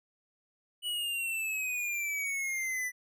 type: exponential sweep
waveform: square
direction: down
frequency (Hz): 2959 to 1975.5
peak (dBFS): -32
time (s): 0.82-2.92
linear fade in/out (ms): 50
effects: none